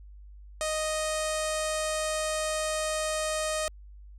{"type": "tone with low-pass filter", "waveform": "sawtooth", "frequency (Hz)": 622.3, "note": "D#5", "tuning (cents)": 0, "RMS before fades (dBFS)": -30, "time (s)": [0.61, 3.68], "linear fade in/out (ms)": 0, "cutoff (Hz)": 8600, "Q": 3.4, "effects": ["added 50 Hz sine -45 dBFS peak until 4.18 s"]}